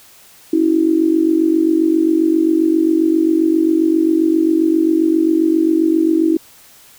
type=tone with amplitude modulation; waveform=sine; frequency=323.7 Hz; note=E4; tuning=31 cents flat; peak=-7 dBFS; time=0.53-6.37 s; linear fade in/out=5 ms; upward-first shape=sine; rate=47.5 Hz; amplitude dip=80%; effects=white hiss -45 dBFS RMS until 6.98 s